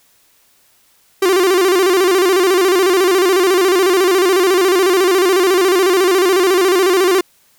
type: tone with vibrato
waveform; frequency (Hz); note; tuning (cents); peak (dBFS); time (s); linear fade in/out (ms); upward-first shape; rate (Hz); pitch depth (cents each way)
45% pulse; 370; F#4; 0; -10; 1.22-7.21; 5; square; 14; 84
effects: white hiss -54 dBFS RMS until 7.58 s